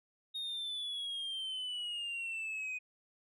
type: exponential sweep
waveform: sine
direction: down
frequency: 3729 to 2489 Hz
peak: -34 dBFS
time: 0.34-2.79 s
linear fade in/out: 20 ms
effects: tanh soft clip ceiling -36 dBFS